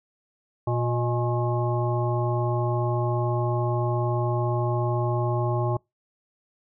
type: harmonic tone with a mistuned harmonic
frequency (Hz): 119.7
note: A#2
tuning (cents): +46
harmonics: 1 / 3 / 5 / 7 / 9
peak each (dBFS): -24 / -29 / -31 / -32 / -34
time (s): 0.67-5.77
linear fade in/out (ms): 5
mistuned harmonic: 5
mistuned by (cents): +50
effects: noise-tail reverb RT60 0.2 s tail -26 dB re dry